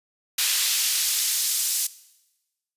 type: noise with high-pass filter sweep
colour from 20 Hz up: pink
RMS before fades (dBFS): -23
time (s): 0.38-1.87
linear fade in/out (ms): 5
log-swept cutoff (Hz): 3000 to 6200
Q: 0.86
effects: noise-tail reverb RT60 1.0 s tail -18 dB re dry + resampled to 32000 Hz